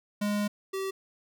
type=tone pair in turn; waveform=square; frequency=206.6 / 385.3 Hz; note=G#3 / G4; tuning=-9 / -30 cents; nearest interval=major seventh; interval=1079 cents; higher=second; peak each=-27 / -31 dBFS; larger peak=first; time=0.21-0.48 / 0.73-0.91 s; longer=first; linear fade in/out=10 ms; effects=none